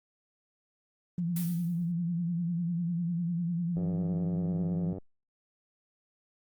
sine tone with vibrato, 171.5 Hz, F3, 31 cents flat, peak -28 dBFS, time 1.18-4.93 s, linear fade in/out 2 ms, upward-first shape triangle, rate 10 Hz, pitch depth 82 cents each way
blue noise with exponential decay, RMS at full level -36 dBFS, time 1.36-1.92 s, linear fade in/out 5 ms, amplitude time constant 120 ms
click train, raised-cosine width 2 ms, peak -27 dBFS, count 116, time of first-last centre 3.77-4.983 s, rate 94.8 Hz
effects Opus 32 kbps

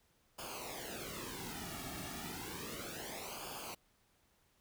pink noise with flanger, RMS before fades -45 dBFS, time 0.38-3.75 s, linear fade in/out 10 ms, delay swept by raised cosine 0.51 to 2.01 ms, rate 0.32 Hz, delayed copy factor -0.8, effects pink hiss -73 dBFS RMS until 4.6 s

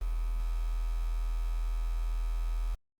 sine tone with quantisation, 41.07 Hz, E1, 6 cents flat, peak -28 dBFS, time 0.01-2.75 s, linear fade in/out 10 ms, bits 8, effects Opus 24 kbps

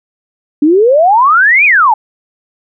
sine exponential two-way sweep, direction up then down, 283.4 to 2525 to 820 Hz, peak -4 dBFS, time 0.62-1.94 s, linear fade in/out 5 ms, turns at 1.65 s, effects none

